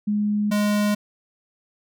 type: tone pair in turn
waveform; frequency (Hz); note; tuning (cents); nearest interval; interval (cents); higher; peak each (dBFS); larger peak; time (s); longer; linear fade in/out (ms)
sine / square; 208.3 / 207.6; G#3 / G#3; +5 / 0; unison; 5; first; -19; neither; 0.07-0.51 / 0.51-0.95; neither; 10
effects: none